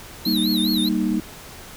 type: tone with vibrato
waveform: square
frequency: 3951 Hz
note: B7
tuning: in tune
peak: -23 dBFS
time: 0.25-0.89 s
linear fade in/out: 5 ms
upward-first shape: sine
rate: 4.9 Hz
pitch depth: 160 cents each way
type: chord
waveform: sine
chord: Eb major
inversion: first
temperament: equal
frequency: 196 / 233.1 / 311.1 Hz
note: G3 / Bb3 / Eb4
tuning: 0 / 0 / 0 cents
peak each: -23 dBFS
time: 0.26-1.2 s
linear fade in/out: 5 ms
effects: pink hiss -40 dBFS RMS until 1.76 s